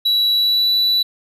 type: tone with pitch glide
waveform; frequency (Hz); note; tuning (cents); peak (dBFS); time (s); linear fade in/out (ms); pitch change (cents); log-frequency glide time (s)
triangle; 3920 to 3954; B7 to B7; -14 to +1; -12; 0.05-1.03; 10; +15; 0.32-0.7
effects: none